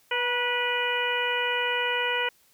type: harmonic tone with a mistuned harmonic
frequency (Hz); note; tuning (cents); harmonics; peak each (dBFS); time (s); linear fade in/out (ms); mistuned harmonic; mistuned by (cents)
489.6; B4; -15; 1 / 2 / 3 / 4 / 5 / 6; -31 / -31 / -31 / -31 / -31 / -31; 0.11-2.29; 5; 2; -27
effects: white hiss -62 dBFS RMS until 2.53 s